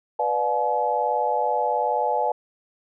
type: chord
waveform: sine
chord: B diminished seventh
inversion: none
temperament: just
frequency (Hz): 493.9 / 592.7 / 711.2 / 853.4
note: B4 / D5 / F5 / Ab5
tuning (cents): 0 / +16 / +31 / +47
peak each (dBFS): -27 / -27 / -27 / -23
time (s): 0.19-2.32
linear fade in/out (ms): 5
effects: none